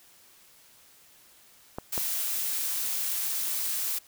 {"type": "clicks", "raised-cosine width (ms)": 1, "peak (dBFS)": -19, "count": 2, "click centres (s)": [1.785, 1.978]}
{"type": "noise", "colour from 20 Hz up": "blue", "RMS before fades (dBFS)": -30, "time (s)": [1.92, 3.99], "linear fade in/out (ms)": 10}
{"effects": ["white hiss -57 dBFS RMS until 4.07 s"]}